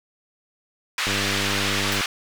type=band-pass noise; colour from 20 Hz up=white; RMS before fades=-25 dBFS; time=0.98-2.06 s; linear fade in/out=2 ms; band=1200 to 3400 Hz; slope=12 dB/octave
type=click train; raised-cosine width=2 ms; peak=-17 dBFS; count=94; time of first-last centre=1.07-2.008 s; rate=99.2 Hz
type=noise with exponential decay; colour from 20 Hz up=blue; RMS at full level=-29 dBFS; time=1.92-2.06 s; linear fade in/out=2 ms; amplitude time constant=29 ms
effects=none